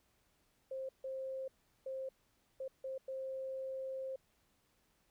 sine tone bursts at uneven times, 529 Hz, C5, 19 cents sharp, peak -39 dBFS, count 6, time 0.71-0.89 / 1.04-1.48 / 1.86-2.09 / 2.6-2.68 / 2.84-2.98 / 3.08-4.16 s, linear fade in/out 5 ms, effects pink hiss -75 dBFS RMS until 5.1 s

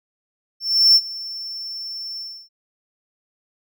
triangle tone with ADSR envelope, 5390 Hz, E8, 38 cents sharp, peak -7 dBFS, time 0.6-2.49 s, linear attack 350 ms, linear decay 55 ms, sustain -20 dB, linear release 300 ms, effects none

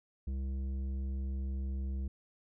sine tone with tanh clipping, 66.7 Hz, C2, 34 cents sharp, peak -35 dBFS, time 0.27-2.08 s, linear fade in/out 5 ms, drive 10 dB, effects none

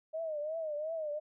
sine tone with vibrato, 622.3 Hz, D#5, in tune, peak -34 dBFS, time 0.13-1.2 s, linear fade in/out 20 ms, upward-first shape triangle, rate 2.8 Hz, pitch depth 120 cents each way, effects none

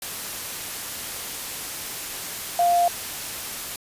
sine tone in noise, 698.5 Hz, F5, in tune, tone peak -16 dBFS, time 2.59-2.88 s, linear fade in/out 2 ms, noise white, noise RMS -32 dBFS, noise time 0.02-3.76 s, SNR +13 dB, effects resampled to 32000 Hz

